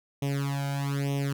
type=tone with flanger; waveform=sawtooth; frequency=140 Hz; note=C#3; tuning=18 cents sharp; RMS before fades=-29 dBFS; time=0.22-1.33 s; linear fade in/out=5 ms; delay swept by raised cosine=0.33 to 1.33 ms; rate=1.1 Hz; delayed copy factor=+0.95; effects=none